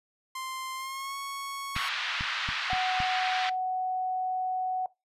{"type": "tone with pitch glide", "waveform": "sawtooth", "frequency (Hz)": [1046.5, 1105.5], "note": ["C6", "C#6"], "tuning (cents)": [0, -5], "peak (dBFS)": -31, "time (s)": [0.35, 1.89], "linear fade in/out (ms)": 5, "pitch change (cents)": 95, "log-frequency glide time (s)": [0.75, 1.16]}
{"type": "band-pass noise", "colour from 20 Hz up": "pink", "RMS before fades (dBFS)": -32, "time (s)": [1.75, 3.5], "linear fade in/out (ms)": 10, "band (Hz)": [1200, 3900], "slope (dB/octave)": 24}
{"type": "clicks", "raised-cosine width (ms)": 5, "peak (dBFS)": -24, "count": 5, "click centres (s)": [1.764, 2.209, 2.489, 2.732, 3.003]}
{"type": "tone", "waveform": "sine", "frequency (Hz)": 743, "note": "F#5", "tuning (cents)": 7, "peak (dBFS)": -27, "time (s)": [2.7, 4.86], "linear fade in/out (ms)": 2}
{"effects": ["noise-tail reverb RT60 0.2 s tail -19 dB re dry", "resampled to 32000 Hz"]}